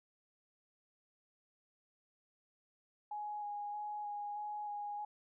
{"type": "tone with vibrato", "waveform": "sine", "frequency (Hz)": 830.6, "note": "G#5", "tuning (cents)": 0, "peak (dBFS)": -39, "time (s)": [3.11, 5.05], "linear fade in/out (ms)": 5, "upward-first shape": "square", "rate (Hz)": 1.6, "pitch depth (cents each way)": 12, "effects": []}